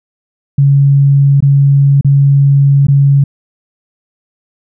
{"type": "tone with dropouts", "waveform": "sine", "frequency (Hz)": 139.7, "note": "C#3", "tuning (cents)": 14, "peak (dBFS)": -4, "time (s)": [0.58, 3.24], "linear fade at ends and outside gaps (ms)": 5, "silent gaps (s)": [[1.405, 1.424], [2.011, 2.046], [2.869, 2.883]], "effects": []}